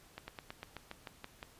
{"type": "slowing click train", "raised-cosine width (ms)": 0.3, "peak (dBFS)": -27, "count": 10, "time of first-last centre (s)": [0.18, 1.429], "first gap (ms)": 100, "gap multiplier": 1.08, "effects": ["pink hiss -61 dBFS RMS until 1.59 s", "resampled to 32000 Hz"]}